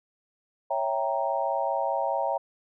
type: chord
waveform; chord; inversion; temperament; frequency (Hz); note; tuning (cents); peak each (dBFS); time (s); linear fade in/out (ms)
sine; C# diminished seventh; none; equal; 554.4 / 659.3 / 784 / 932.3; C#5 / E5 / G5 / Bb5; 0 / 0 / 0 / 0; -30; 0.7-2.38; 10
effects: none